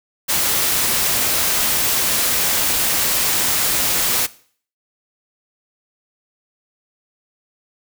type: noise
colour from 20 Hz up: white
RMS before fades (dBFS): -18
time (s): 0.28-4.27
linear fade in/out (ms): 20
effects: noise-tail reverb RT60 0.5 s tail -19 dB re dry